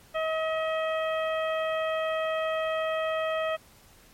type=harmonic tone; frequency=637 Hz; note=D#5; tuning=41 cents sharp; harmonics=1 / 2 / 3 / 4 / 5; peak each=-27 / -33 / -37 / -39 / -41 dBFS; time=0.14-3.57 s; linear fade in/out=20 ms; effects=pink hiss -56 dBFS RMS until 4.13 s + MP3 64 kbps